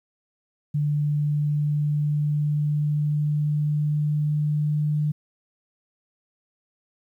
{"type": "tone with pitch glide", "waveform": "sine", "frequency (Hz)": [147.6, 150.01], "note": ["D3", "D3"], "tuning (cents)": [9, 37], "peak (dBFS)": -20, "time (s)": [0.74, 5.12], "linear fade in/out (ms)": 10, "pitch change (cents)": 28, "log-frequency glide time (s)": [0.88, 4.88], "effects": ["10-bit"]}